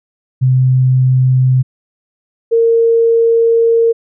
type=tone pair in turn; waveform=sine; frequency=129 / 459.7 Hz; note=C3 / A#4; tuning=-24 / -24 cents; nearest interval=octave + minor seventh; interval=2200 cents; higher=second; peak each=-7 dBFS; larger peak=neither; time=0.41-1.63 / 2.51-3.93 s; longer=second; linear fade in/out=20 ms; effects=none